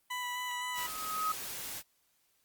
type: tone with vibrato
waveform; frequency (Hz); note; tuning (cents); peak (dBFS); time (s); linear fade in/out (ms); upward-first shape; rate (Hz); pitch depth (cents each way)
20% pulse; 989; B5; +2; -30; 0.1-0.87; 10; square; 3.9; 10
type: tone with exponential growth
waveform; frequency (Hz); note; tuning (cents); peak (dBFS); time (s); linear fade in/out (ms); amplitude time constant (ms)
sine; 1266; D#6; +30; -28; 0.21-1.32; 5; 240
type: noise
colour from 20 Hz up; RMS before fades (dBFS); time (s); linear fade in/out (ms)
white; -41; 0.74-1.83; 50
effects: white hiss -73 dBFS RMS until 2.44 s + Opus 32 kbps